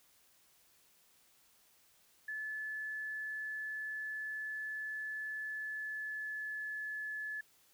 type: tone with pitch glide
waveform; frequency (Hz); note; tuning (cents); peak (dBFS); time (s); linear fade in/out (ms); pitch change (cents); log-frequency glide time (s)
sine; 1729 to 1719; A6 to A6; -31 to -41; -38; 2.28-7.41; 5; -10; 5.4-6.75
effects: white hiss -68 dBFS RMS until 7.73 s